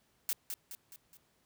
blue noise with echo, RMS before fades -33 dBFS, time 0.29-0.33 s, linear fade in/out 0 ms, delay 210 ms, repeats 4, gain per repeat -6 dB, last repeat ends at 1.17 s, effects pink hiss -72 dBFS RMS until 1.45 s + high-pass 60 Hz 12 dB/octave

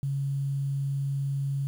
sine tone, 138.59 Hz, C#3, in tune, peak -26 dBFS, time 0.03-1.67 s, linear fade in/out 0 ms, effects 9-bit

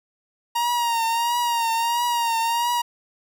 45% pulse tone with vibrato, 937 Hz, A#5, 9 cents sharp, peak -20 dBFS, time 0.55-2.82 s, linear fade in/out 10 ms, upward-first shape triangle, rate 1.5 Hz, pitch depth 59 cents each way, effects none

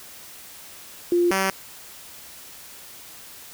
sine / 5% pulse tone pair in turn, 349.2 / 192.06 Hz, F4 / G3, 0 / -35 cents, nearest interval minor seventh, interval 1035 cents, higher first, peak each -16 / -9 dBFS, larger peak second, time 1.12-1.31 / 1.31-1.5 s, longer neither, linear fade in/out 2 ms, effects white hiss -43 dBFS RMS until 3.53 s

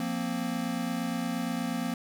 square chord, F suspended fourth, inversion none, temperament equal with one note detuned, 175.22 / 233.1 / 261.6 Hz, F3 / Bb3 / C4, +6 / 0 / 0 cents, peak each -36 / -33 / -35 dBFS, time 0-1.94 s, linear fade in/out 2 ms, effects none

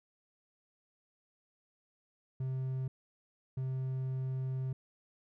triangle tone bursts at uneven times, 130.9 Hz, C3, 1 cent sharp, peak -31 dBFS, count 2, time 2.4-2.88 / 3.57-4.73 s, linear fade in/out 5 ms, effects none

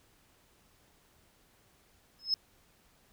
sine tone with exponential growth, 5180 Hz, E8, 31 cents flat, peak -21 dBFS, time 2.19-2.34 s, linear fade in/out 1 ms, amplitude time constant 31 ms, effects tanh soft clip ceiling -20 dBFS + pink hiss -66 dBFS RMS until 3.12 s

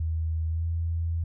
sine tone with pitch glide, 80.5 to 83.1 Hz, E2 to E2, -41 to +15 cents, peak -25 dBFS, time 0-1.24 s, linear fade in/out 5 ms, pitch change +56 cents, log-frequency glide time 0.49-0.65 s, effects none

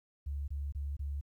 sine tone bursts, 71 Hz, C#2, 42 cents sharp, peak -34 dBFS, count 4, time 0.26-1.212 s, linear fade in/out 10 ms, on 220 ms, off 24 ms, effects 12-bit

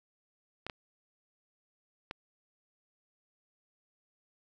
clicks, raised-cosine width 0.3 ms, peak -22 dBFS, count 3, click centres 0.666 / 0.698 / 2.111 s, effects none

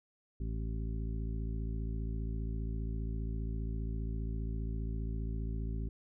harmonic tone, 55 Hz, A1, in tune, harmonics 1 / 2 / 3 / 4 / 5 / 7, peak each -35 / -41 / -45 / -47 / -49 / -52 dBFS, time 0.4-5.89 s, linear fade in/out 5 ms, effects none

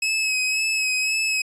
sawtooth tone with vibrato, 2565 Hz, E7, 48 cents flat, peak -17 dBFS, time 0.02-1.42 s, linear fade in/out 5 ms, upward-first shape sine, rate 1.9 Hz, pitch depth 30 cents each way, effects resampled to 22050 Hz

